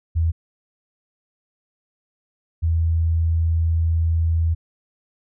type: tone pair in turn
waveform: sine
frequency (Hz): 82.2 / 82.2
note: E2 / E2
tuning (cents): -4 / -4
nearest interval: unison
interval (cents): 0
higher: neither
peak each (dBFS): -16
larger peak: neither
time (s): 0.15-0.32 / 2.62-4.55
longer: second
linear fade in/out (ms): 20
effects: none